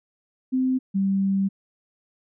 sine tone pair in turn, 258.5 / 194.83 Hz, C4 / G3, -21 / -10 cents, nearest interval perfect fourth, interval 489 cents, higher first, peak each -19 dBFS, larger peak neither, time 0.52-0.79 / 0.94-1.49 s, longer second, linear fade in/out 20 ms, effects none

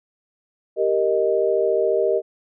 sine chord, Eb major, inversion first, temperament equal, 392 / 466.2 / 622.3 Hz, G4 / Bb4 / Eb5, 0 / 0 / 0 cents, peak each -21 dBFS, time 0.76-2.22 s, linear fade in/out 50 ms, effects none

